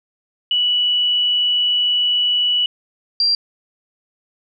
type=tone pair in turn; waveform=sine; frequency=2949 / 4738 Hz; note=F#7 / D8; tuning=-6 / +14 cents; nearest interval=minor sixth; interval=820 cents; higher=second; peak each=-14 / -13 dBFS; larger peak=second; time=0.51-2.66 / 3.2-3.35 s; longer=first; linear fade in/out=2 ms; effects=none